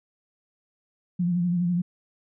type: tone with vibrato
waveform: sine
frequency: 175.6 Hz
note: F3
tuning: 10 cents sharp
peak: -21 dBFS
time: 1.19-1.82 s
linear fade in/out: 10 ms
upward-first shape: sine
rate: 12 Hz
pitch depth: 47 cents each way
effects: none